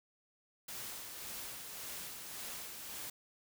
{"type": "noise with tremolo", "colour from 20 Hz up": "white", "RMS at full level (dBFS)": -44, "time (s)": [0.68, 3.1], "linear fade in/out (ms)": 5, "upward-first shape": "sine", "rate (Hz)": 1.8, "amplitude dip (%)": 35, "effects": []}